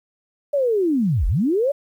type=linear two-way sweep; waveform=sine; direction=down then up; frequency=590 to 35 to 590 Hz; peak=-16 dBFS; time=0.53-1.72 s; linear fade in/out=10 ms; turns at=1.27 s; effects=9-bit